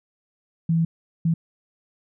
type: tone bursts at uneven times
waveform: sine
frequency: 164.81 Hz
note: E3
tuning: in tune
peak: -17 dBFS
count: 2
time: 0.69-0.85 / 1.25-1.34 s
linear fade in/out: 5 ms
effects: none